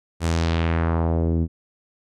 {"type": "tone with low-pass filter sweep", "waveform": "sawtooth", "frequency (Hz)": 82.7, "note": "E2", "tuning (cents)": 6, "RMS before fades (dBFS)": -21, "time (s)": [0.2, 1.48], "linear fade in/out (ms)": 50, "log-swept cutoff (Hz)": [10000, 240], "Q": 1.5, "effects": []}